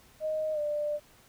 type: tone with pitch glide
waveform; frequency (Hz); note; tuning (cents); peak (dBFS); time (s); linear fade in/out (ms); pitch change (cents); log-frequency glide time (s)
sine; 622 to 593.6; D#5 to D5; -1 to +18; -28; 0.2-1; 50; -81; 0.53-0.59
effects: pink hiss -59 dBFS RMS until 1.28 s